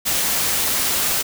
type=noise; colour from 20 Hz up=white; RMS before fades=-20 dBFS; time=0.05-1.23 s; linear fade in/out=20 ms; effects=none